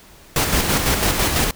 pink noise with tremolo, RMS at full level -17 dBFS, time 0.36-1.51 s, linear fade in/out 2 ms, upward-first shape square, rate 6 Hz, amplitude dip 40%, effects pink hiss -46 dBFS RMS until 1.55 s

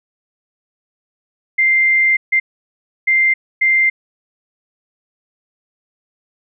sine tone bursts at uneven times, 2093 Hz, C7, in tune, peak -10 dBFS, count 4, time 1.58-2.17 / 2.32-2.4 / 3.07-3.34 / 3.61-3.9 s, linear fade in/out 10 ms, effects none

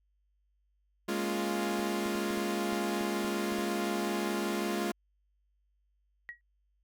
sawtooth chord, Bb minor seventh, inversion third, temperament equal, 207.7 / 233.1 / 277.2 / 349.2 Hz, Ab3 / Bb3 / Db4 / F4, 0 / 0 / 0 / 0 cents, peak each -30 / -36 / -36 / -30 dBFS, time 1.08-4.92 s, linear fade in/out 10 ms
clicks, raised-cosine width 2 ms, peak -33 dBFS, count 10, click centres 1.794 / 2.06 / 2.154 / 2.307 / 2.375 / 2.728 / 3.011 / 3.247 / 3.522 / 3.587 s
sine tone with exponential decay, 1909 Hz, A#6, 41 cents sharp, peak -35 dBFS, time 6.29-6.41 s, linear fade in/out 0 ms, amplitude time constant 24 ms
effects added 50 Hz sine -70 dBFS peak until 6.83 s

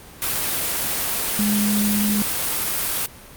sine tone in noise, 207.7 Hz, G#3, in tune, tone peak -18 dBFS, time 1.39-2.22 s, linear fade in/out 0 ms, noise white, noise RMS -23 dBFS, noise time 0.22-3.06 s, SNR +2 dB, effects pink hiss -42 dBFS RMS until 3.36 s + Opus 32 kbps

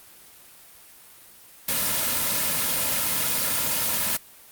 white noise with comb filter, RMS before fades -24 dBFS, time 1.68-4.17 s, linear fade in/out 5 ms, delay 2.6 ms, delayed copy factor -0.55, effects white hiss -49 dBFS RMS until 4.51 s + Opus 32 kbps

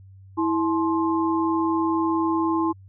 sine tone cluster, 327.4 / 857 / 1053 Hz, E4 / A5 / C6, -12 / -46 / +11 cents, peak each -21 / -29 / -26 dBFS, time 0.37-2.73 s, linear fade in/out 20 ms, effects added 96 Hz sine -44 dBFS peak until 2.88 s

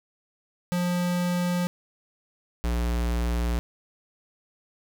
square tone pair in turn, 177.1 / 59.1 Hz, F3 / A#1, +24 / +24 cents, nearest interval octave + perfect fifth, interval 1900 cents, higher first, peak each -24 dBFS, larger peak neither, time 0.72-1.67 / 2.64-3.59 s, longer neither, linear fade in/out 0 ms, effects 10-bit

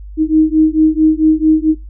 sine beating tone pair, 311.1 / 315.6 Hz, D#4 / D#4, 0 / +25 cents, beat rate 4.5 Hz, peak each -11 dBFS, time 0.17-1.75 s, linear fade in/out 50 ms, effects noise-tail reverb RT60 0.2 s tail -21 dB re dry + added 50 Hz sine -28 dBFS peak until 1.89 s

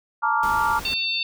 sine chord, Bb major seventh, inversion third, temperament just, 874.1 / 932.3 / 1165.4 / 1398.5 Hz, A5 / Bb5 / D6 / F6, -12 / 0 / -14 / +2 cents, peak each -24 dBFS, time 0.22-0.8 s, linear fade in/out 20 ms
pink noise, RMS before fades -35 dBFS, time 0.43-0.94 s, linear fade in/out 2 ms
harmonic tone, 901 Hz, A5, 41 cents sharp, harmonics 3 / 4 / 5, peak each -25 / -28 / -27 dBFS, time 0.85-1.23 s, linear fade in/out 2 ms
effects none

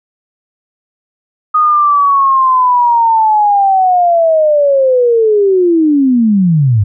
sine linear sweep, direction down, 1244.5 to 96 Hz, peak -6 dBFS, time 1.54-6.84 s, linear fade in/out 10 ms, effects none

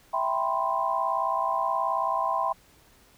sine chord, C major seventh, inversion first, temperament equal, 659.3 / 784 / 987.8 / 1046.5 Hz, E5 / G5 / B5 / C6, 0 / 0 / 0 / 0 cents, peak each -31 / -30 / -29 / -28 dBFS, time 0.13-2.53 s, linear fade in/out 10 ms, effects pink hiss -58 dBFS RMS until 3.17 s

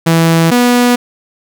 sawtooth tone pair in turn, 164.81 / 244.2 Hz, E3 / B3, 0 / -19 cents, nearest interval perfect fifth, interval 681 cents, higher second, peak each -3 dBFS, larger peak neither, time 0.06-0.51 / 0.51-0.96 s, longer neither, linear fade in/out 10 ms, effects none

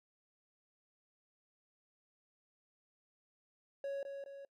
triangle tone with echo, 555 Hz, C#5, 2 cents sharp, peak -35 dBFS, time 3.84-4.03 s, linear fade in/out 2 ms, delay 210 ms, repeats 2, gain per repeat -5 dB, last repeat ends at 4.45 s, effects noise-tail reverb RT60 0.1 s tail -25 dB re dry

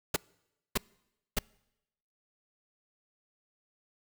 pink noise bursts, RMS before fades -27 dBFS, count 3, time 0.14-1.389 s, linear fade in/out 5 ms, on 23 ms, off 590 ms, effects noise-tail reverb RT60 0.9 s tail -26 dB re dry

